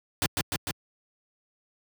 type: noise with echo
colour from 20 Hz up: pink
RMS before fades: -25 dBFS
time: 0.22-0.26 s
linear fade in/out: 0 ms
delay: 150 ms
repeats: 3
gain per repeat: -2 dB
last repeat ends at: 0.71 s
effects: high-pass 80 Hz 12 dB/octave

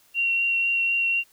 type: tone with vibrato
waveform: sine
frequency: 2746 Hz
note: F7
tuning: 30 cents flat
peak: -20 dBFS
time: 0.14-1.24 s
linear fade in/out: 50 ms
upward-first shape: sine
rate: 4 Hz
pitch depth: 11 cents each way
effects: white hiss -59 dBFS RMS until 1.32 s

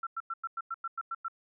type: tone bursts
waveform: sine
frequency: 1348 Hz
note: E6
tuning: 38 cents sharp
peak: -32 dBFS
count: 10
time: 0.03-1.283 s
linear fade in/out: 5 ms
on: 38 ms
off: 97 ms
effects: none

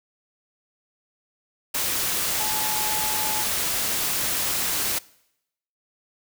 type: tone in noise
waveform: sine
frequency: 859 Hz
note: A5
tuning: 42 cents flat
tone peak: -31 dBFS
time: 2.39-3.44 s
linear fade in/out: 10 ms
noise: white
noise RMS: -25 dBFS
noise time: 1.74-4.99 s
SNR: -9 dB
effects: noise-tail reverb RT60 0.8 s tail -22 dB re dry

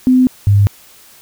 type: tone pair in turn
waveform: sine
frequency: 255 / 100.96 Hz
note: C4 / G#2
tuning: -44 / -48 cents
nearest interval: octave + major third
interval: 1604 cents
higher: first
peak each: -6 dBFS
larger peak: neither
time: 0.07-0.27 / 0.47-0.67 s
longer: neither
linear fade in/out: 0 ms
effects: white hiss -43 dBFS RMS until 1.21 s

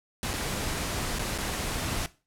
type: noise with dropouts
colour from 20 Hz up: pink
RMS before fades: -31 dBFS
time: 0.23-2.06 s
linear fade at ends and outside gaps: 0 ms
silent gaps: 0.333-0.338 / 1.186-1.193 / 1.378-1.385 s
effects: noise-tail reverb RT60 0.3 s tail -17 dB re dry + low-pass 12000 Hz 12 dB/octave

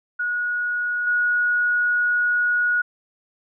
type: tone with level steps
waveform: sine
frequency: 1454 Hz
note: F#6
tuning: 31 cents flat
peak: -21 / -17 dBFS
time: 0.19-2.82 s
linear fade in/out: 10 ms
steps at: 1.07 s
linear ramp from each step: 2 ms
effects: none

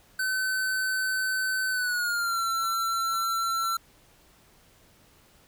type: tone with pitch glide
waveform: square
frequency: 1523 to 1349 Hz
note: F#6 to E6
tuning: +50 to +40 cents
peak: -26 dBFS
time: 0.19-3.77 s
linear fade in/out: 5 ms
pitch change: -210 cents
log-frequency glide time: 1.7-2.43 s
effects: pink hiss -59 dBFS RMS until 5.47 s

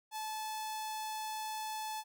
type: tone with notch filter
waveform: sawtooth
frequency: 867 Hz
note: A5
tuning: 26 cents flat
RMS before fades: -40 dBFS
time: 0.11-2.04 s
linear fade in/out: 50 ms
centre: 2000 Hz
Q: 1.3
effects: none

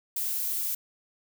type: noise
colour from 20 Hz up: violet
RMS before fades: -30 dBFS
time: 0.16-0.75 s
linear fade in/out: 5 ms
effects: none

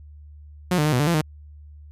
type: tone with pitch steps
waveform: sawtooth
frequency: 180.1 / 149.8 / 152.8 / 124 / 147.5 / 170.5 / 153.9 Hz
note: F#3 / D3 / D#3 / B2 / D3 / F3 / D#3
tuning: -46 / +35 / -31 / +7 / +8 / -41 / -19 cents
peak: -14 dBFS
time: 0.71-1.214 s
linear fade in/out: 5 ms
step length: 72 ms
effects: added 74 Hz sine -41 dBFS peak until 1.91 s + resampled to 32000 Hz

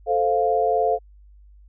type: chord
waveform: sine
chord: F major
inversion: first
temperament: equal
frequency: 440 / 523.3 / 698.5 Hz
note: A4 / C5 / F5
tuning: 0 / 0 / 0 cents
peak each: -22 / -24 / -20 dBFS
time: 0.06-0.99 s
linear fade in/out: 50 ms
effects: added 50 Hz sine -46 dBFS peak until 1.68 s

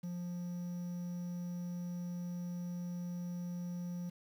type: tone with quantisation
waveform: triangle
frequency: 175.8 Hz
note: F3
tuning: 12 cents sharp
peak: -36 dBFS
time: 0.03-4.1 s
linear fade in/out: 10 ms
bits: 10
effects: none

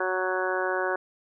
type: harmonic tone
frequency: 185.4 Hz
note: F#3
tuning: 4 cents sharp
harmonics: 2 / 3 / 4 / 5 / 6 / 7 / 8 / 9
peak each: -30 / -31 / -34 / -35 / -34 / -42 / -31 / -35 dBFS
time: 0-0.96 s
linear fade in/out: 5 ms
effects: none

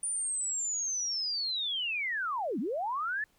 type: linear two-way sweep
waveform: sine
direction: down then up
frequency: 9410 to 185.8 to 1782 Hz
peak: -30 dBFS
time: 0.03-3.24 s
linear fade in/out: 2 ms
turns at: 2.59 s
effects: pink hiss -69 dBFS RMS until 3.38 s

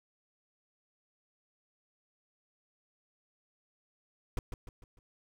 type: noise with echo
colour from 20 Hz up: brown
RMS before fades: -31 dBFS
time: 4.37-4.39 s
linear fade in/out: 2 ms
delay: 150 ms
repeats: 4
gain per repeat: -7 dB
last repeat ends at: 4.99 s
effects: none

